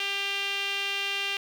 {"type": "tone with band-pass filter", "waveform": "sawtooth", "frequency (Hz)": 397.4, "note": "G4", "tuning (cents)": 24, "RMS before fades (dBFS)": -30, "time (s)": [0, 1.37], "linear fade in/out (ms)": 2, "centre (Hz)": 2900, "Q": 3.9, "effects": ["8-bit"]}